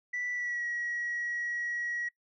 sine tone with pitch glide, 1968 to 1912 Hz, B6 to A#6, -7 to +43 cents, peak -30 dBFS, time 0.13-2.09 s, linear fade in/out 10 ms, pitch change -50 cents, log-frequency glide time 0.33-0.65 s, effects noise-tail reverb RT60 0.1 s tail -23 dB re dry + tanh soft clip ceiling -28 dBFS

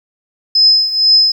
sine tone with tremolo, 5100 Hz, D#8, 42 cents sharp, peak -4 dBFS, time 0.55-1.32 s, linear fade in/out 5 ms, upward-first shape triangle, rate 2.1 Hz, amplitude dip 80%, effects 7-bit

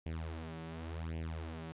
sawtooth tone with flanger, 81 Hz, E2, 30 cents flat, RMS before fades -42 dBFS, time 0.06-1.72 s, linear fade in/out 0 ms, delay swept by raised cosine 0.37 to 5.47 ms, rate 0.9 Hz, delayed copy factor +0.9, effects resampled to 8000 Hz + 12-bit

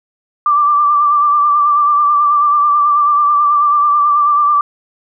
sine tone with vibrato, 1174.7 Hz, D6, in tune, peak -8 dBFS, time 0.46-4.61 s, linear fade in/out 2 ms, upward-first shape sine, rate 9.2 Hz, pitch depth 34 cents each way, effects none

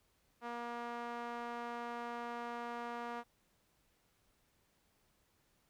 sawtooth tone with band-pass filter, 237.5 Hz, A#3, 33 cents sharp, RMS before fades -43 dBFS, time 0.41-3.24 s, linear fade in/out 50 ms, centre 1000 Hz, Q 1.3, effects pink hiss -75 dBFS RMS until 5.69 s

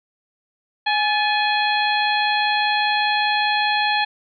harmonic tone with a mistuned harmonic, 835 Hz, G#5, 9 cents sharp, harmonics 1 / 2 / 3 / 4 / 5, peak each -20 / -23 / -25 / -26 / -27 dBFS, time 0.86-4.05 s, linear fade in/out 10 ms, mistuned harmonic 2, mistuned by +66 cents, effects none

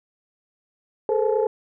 sine tone cluster, 421.2 / 450.4 / 518 / 860 Hz, G#4 / A4 / C5 / A5, +24 / +40 / -17 / -40 cents, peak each -22 / -22 / -24 / -28 dBFS, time 1.09-1.47 s, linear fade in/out 2 ms, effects tanh soft clip ceiling -9 dBFS

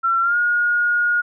sine tone with pitch glide, 1355 to 1435.6 Hz, E6 to F6, +47 to +47 cents, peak -15 dBFS, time 0.03-1.22 s, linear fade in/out 20 ms, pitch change +100 cents, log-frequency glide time 0.21-0.37 s, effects none

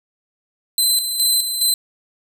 20% pulse tone with tremolo, 4057 Hz, B7, 46 cents sharp, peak -8 dBFS, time 0.78-1.74 s, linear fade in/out 2 ms, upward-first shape square, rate 2.4 Hz, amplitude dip 55%, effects none

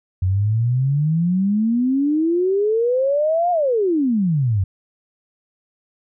sine exponential two-way sweep, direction up then down, 90.1 to 721 to 90.1 Hz, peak -15 dBFS, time 0.22-4.64 s, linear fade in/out 5 ms, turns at 3.51 s, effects none

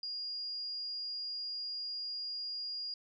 sine tone, 4842 Hz, D#8, 48 cents flat, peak -37 dBFS, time 0.03-2.94 s, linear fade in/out 2 ms, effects none

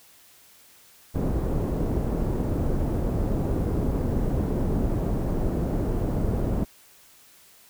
pink low-pass noise, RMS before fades -25 dBFS, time 1.14-6.65 s, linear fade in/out 20 ms, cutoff 450 Hz, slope 12 dB/octave, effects white hiss -54 dBFS RMS until 7.69 s

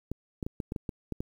clicks, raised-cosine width 3 ms, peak -20 dBFS, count 9, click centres 0.116 / 0.428 / 0.465 / 0.602 / 0.721 / 0.762 / 0.892 / 1.123 / 1.205 s, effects 9-bit

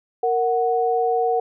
sine tone pair together, 463.8 / 740 Hz, A#4 / F#5, -9 / 0 cents, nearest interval minor sixth, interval 809 cents, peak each -20 dBFS, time 0.23-1.4 s, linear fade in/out 5 ms, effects none

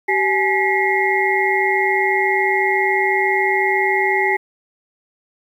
sine tone cluster, 385.2 / 843 / 1939 / 2125 Hz, G4 / G#5 / B6 / C7, -30 / +26 / -32 / +26 cents, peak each -20 dBFS, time 0.08-4.37 s, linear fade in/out 10 ms, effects 8-bit

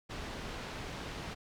pink low-pass noise, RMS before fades -42 dBFS, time 0.09-1.35 s, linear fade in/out 20 ms, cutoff 4500 Hz, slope 12 dB/octave, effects none

